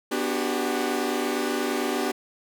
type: chord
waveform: sawtooth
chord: G major seventh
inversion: first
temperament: equal with one note detuned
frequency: 246.9 / 293.7 / 370 / 398.6 Hz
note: B3 / D4 / F#4 / G4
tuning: 0 / 0 / 0 / +29 cents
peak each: -26 dBFS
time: 0.11-2.12 s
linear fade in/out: 10 ms
effects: none